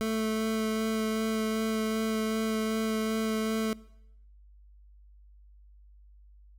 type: tone with vibrato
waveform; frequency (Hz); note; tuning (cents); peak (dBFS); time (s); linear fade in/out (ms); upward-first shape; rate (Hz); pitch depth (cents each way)
25% pulse; 220; A3; 0; -24; 0.01-3.73; 0; sine; 2.6; 11
effects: noise-tail reverb RT60 0.8 s tail -22 dB re dry + added 50 Hz sine -52 dBFS peak until 6.58 s